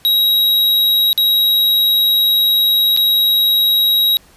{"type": "tone with dropouts", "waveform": "square", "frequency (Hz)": 3830, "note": "A#7", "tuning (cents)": 46, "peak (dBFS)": -11, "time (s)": [0.05, 4.17], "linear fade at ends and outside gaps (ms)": 0, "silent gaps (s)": [[1.13, 1.177], [2.965, 2.973]], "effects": ["pink hiss -48 dBFS RMS until 4.36 s", "resampled to 32000 Hz"]}